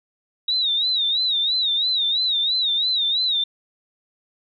sine tone with vibrato, 3801 Hz, A#7, 33 cents sharp, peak -18 dBFS, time 0.48-3.44 s, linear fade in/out 5 ms, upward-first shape sine, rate 3 Hz, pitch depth 120 cents each way, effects none

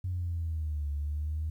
sine exponential two-way sweep, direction down then up, 92.5 to 71.8 to 78.8 Hz, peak -29 dBFS, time 0.04-1.5 s, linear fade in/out 5 ms, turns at 0.9 s, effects tanh soft clip ceiling -25 dBFS + 11-bit

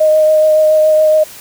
sine tone with vibrato, 620 Hz, D#5, 6 cents flat, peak -6 dBFS, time 0-1.24 s, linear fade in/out 10 ms, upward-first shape triangle, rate 7.1 Hz, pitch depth 14 cents each way, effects white hiss -34 dBFS RMS until 1.4 s

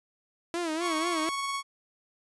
sawtooth tone with vibrato, 330 Hz, E4, 2 cents sharp, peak -25 dBFS, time 0.54-1.29 s, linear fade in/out 0 ms, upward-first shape sine, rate 4.1 Hz, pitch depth 110 cents each way
sawtooth tone with tremolo, 1108.7 Hz, C#6, in tune, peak -25 dBFS, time 0.8-1.63 s, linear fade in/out 50 ms, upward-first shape sine, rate 19 Hz, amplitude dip 25%
effects resampled to 24000 Hz

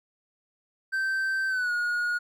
triangle tone with pitch glide, 1555 to 1442.5 Hz, G6 to F#6, -14 to -44 cents, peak -23 dBFS, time 0.92-2.19 s, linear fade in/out 20 ms, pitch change -130 cents, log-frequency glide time 1.48-1.72 s, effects none

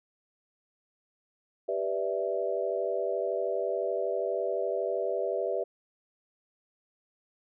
sine chord, E minor seventh, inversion first, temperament equal, 392 / 493.9 / 587.3 / 659.3 Hz, G4 / B4 / D5 / E5, 0 / 0 / 0 / 0 cents, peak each -33 dBFS, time 1.68-5.64 s, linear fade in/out 10 ms, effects none

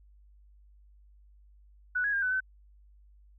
sine tone with pitch steps, 1481 / 1663 / 1607 / 1500 / 1523 Hz, F#6 / G#6 / G6 / F#6 / F#6, +1 / +2 / +43 / +23 / +50 cents, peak -26 dBFS, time 1.95-2.405 s, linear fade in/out 10 ms, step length 91 ms, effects added 50 Hz sine -55 dBFS peak until 3.38 s

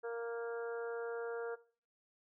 harmonic tone, 233.1 Hz, A#3, in tune, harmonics 2 / 3 / 4 / 5 / 6 / 7, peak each -38 / -50 / -53 / -56 / -50 / -54 dBFS, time 0.03-1.56 s, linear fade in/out 20 ms, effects noise-tail reverb RT60 0.4 s tail -17 dB re dry

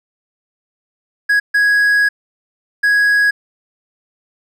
triangle tone bursts at uneven times, 1661.2 Hz, G#6, in tune, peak -8 dBFS, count 3, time 1.29-1.4 / 1.54-2.09 / 2.83-3.31 s, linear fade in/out 10 ms, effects none

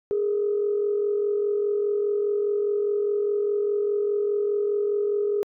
sine tone pair together, 410.4 / 455.3 Hz, G#4 / A#4, -21 / -41 cents, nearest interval major second, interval 180 cents, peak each -21 / -30 dBFS, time 0.11-5.43 s, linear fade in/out 0 ms, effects tanh soft clip ceiling -14 dBFS

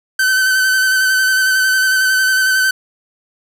45% pulse tone with vibrato, 1529 Hz, G6, 44 cents flat, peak -11 dBFS, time 0.19-2.71 s, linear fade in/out 5 ms, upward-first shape square, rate 11 Hz, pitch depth 19 cents each way, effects none

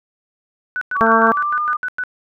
sine tone bursts, 1490 Hz, F#6, 12 cents sharp, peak -19 dBFS, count 9, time 0.76-2.037 s, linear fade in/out 0 ms, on 53 ms, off 100 ms
sine tone with pitch glide, 1134 to 1208.4 Hz, C#6 to D6, +39 to +49 cents, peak -17 dBFS, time 0.95-1.77 s, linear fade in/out 10 ms, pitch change +110 cents, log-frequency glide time 1.2-1.61 s
harmonic tone, 225.3 Hz, A3, 41 cents sharp, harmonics 1 / 2 / 3 / 4 / 5 / 6 / 7, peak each -19 / -19 / -19 / -19 / -19 / -19 / -19 dBFS, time 1.01-1.32 s, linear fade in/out 0 ms
effects none

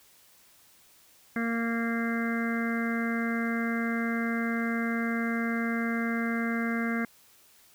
harmonic tone, 231.1 Hz, A#3, 15 cents flat, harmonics 1 / 2 / 3 / 5 / 6 / 7 / 8 / 9, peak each -28 / -38 / -40 / -41 / -40 / -36 / -44 / -37 dBFS, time 1.36-7.05 s, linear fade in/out 2 ms, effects white hiss -59 dBFS RMS until 7.74 s

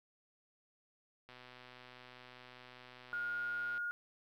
click train, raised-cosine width 0.3 ms, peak -38 dBFS, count 312, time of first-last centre 1.29-3.778 s, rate 125 Hz
sine tone, 1429 Hz, F6, 39 cents sharp, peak -36 dBFS, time 3.13-3.91 s, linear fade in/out 0 ms
effects 12-bit

